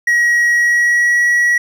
triangle tone with pitch glide, 1905 to 1923.8 Hz, A#6 to B6, +37 to -46 cents, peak -8 dBFS, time 0.07-1.58 s, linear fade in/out 5 ms, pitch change +17 cents, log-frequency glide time 0.49-1.21 s, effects none

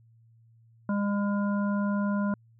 harmonic tone, 202.8 Hz, G#3, 41 cents flat, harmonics 1 / 3 / 5 / 7, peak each -25 / -36 / -37 / -39 dBFS, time 0.89-2.34 s, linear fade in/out 2 ms, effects added 114 Hz sine -56 dBFS peak until 2.59 s

